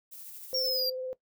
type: noise with tremolo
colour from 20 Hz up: violet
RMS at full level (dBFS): -44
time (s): 0.11-0.81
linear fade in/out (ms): 20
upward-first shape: sine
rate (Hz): 13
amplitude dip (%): 30
type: tone with vibrato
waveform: sine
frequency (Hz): 514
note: C5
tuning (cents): -31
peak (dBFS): -33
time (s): 0.53-1.13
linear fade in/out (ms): 0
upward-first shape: sine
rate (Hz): 18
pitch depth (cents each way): 18
type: exponential sweep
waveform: square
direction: down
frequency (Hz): 5588 to 4693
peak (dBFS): -28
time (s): 0.54-0.9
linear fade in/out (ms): 5
effects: noise-tail reverb RT60 0.1 s tail -18 dB re dry